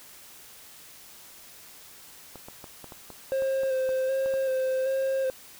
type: clicks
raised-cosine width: 1 ms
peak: -28 dBFS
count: 11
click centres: 2.357 / 2.485 / 2.642 / 2.843 / 2.922 / 3.103 / 3.422 / 3.634 / 3.891 / 4.26 / 4.339 s
type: tone with vibrato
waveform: triangle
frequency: 528 Hz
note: C5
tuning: 16 cents sharp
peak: -22 dBFS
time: 3.32-5.3 s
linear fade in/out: 0 ms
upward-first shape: square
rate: 1.3 Hz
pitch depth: 20 cents each way
effects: white hiss -49 dBFS RMS until 5.59 s